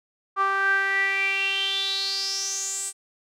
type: tone with band-pass filter sweep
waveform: sawtooth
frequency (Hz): 390.9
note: G4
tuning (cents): -5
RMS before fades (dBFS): -25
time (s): 0.36-2.93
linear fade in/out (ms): 50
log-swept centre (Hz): 1200 to 8400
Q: 8.3
effects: none